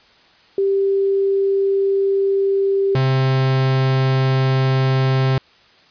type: tone pair in turn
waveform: sine / 45% pulse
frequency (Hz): 392.5 / 132.2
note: G4 / C3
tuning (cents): +2 / +18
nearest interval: octave + perfect fifth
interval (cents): 1884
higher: first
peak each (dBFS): -14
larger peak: neither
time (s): 0.58-2.95 / 2.95-5.38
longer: second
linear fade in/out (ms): 2
effects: white hiss -51 dBFS RMS until 5.9 s + resampled to 11025 Hz